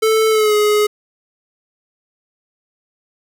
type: tone with pitch glide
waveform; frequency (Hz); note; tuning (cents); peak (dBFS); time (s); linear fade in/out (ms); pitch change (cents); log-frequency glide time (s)
square; 440 to 419.9; A4 to G#4; 0 to +19; -12; 0.02-0.87; 10; -81; 0.29-0.55
effects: none